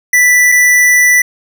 square tone pair in turn, 1975.5 / 1975.5 Hz, B6 / B6, 0 / 0 cents, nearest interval unison, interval 0 cents, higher neither, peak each -6 dBFS, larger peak neither, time 0.13-0.52 / 0.52-1.22 s, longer second, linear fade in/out 5 ms, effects none

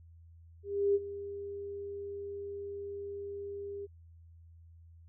sine tone with ADSR envelope, 401.8 Hz, G4, 43 cents sharp, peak -23 dBFS, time 0.63-3.87 s, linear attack 320 ms, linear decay 36 ms, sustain -15 dB, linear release 25 ms, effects added 83 Hz sine -53 dBFS peak until 5.08 s

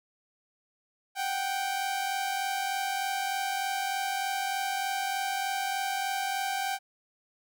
sawtooth tone pair together, 740 / 783.3 Hz, F#5 / G5, 0 / -2 cents, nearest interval minor second, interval 98 cents, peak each -32 / -26 dBFS, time 1.15-6.79 s, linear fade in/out 50 ms, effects none

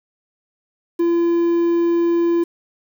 triangle tone with quantisation, 340 Hz, F4, 46 cents flat, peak -12 dBFS, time 0.99-2.44 s, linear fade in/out 10 ms, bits 7, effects none

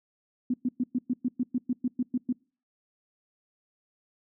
sine tone bursts, 249.5 Hz, B3, 18 cents sharp, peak -23 dBFS, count 13, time 0.5-2.327 s, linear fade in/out 5 ms, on 39 ms, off 110 ms, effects noise-tail reverb RT60 0.4 s tail -26 dB re dry

